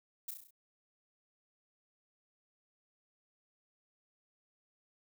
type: noise with echo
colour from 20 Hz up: violet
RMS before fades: -40 dBFS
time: 0.28-0.31 s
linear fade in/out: 5 ms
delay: 33 ms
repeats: 6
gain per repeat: -4 dB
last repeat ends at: 0.508 s
effects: none